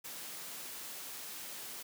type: high-pass noise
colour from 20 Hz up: white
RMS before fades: -45 dBFS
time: 0.04-1.83 s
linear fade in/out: 10 ms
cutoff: 150 Hz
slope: 12 dB/octave
effects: none